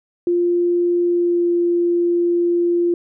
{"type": "tone with pitch glide", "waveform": "sine", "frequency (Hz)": [349.2, 346.4], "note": ["F4", "F4"], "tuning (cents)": [0, -14], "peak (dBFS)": -14, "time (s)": [0.27, 2.94], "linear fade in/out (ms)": 2, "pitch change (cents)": -14, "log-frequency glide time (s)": [1.04, 1.5], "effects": []}